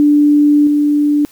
sine tone with level steps, 293.7 Hz, D4, in tune, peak -6 / -9 dBFS, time 0-1.25 s, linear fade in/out 0 ms, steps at 0.67 s, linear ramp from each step 2 ms, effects white hiss -46 dBFS RMS until 1.31 s

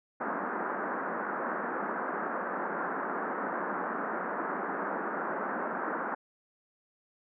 white band-pass noise, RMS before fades -34 dBFS, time 0.2-6.15 s, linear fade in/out 10 ms, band 190 to 1600 Hz, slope 48 dB/octave, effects none

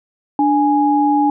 sine tone pair together, 293.7 / 830.7 Hz, D4 / G#5, 0 / 0 cents, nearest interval octave + tritone, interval 1800 cents, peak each -14 dBFS, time 0.39-1.3 s, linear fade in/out 2 ms, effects none

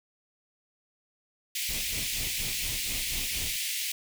pink high-pass noise, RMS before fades -32 dBFS, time 1.55-3.92 s, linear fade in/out 5 ms, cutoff 2100 Hz, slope 48 dB/octave
brown noise with tremolo, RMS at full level -37 dBFS, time 1.69-3.56 s, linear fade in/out 2 ms, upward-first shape sine, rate 4.2 Hz, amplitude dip 85%
effects none

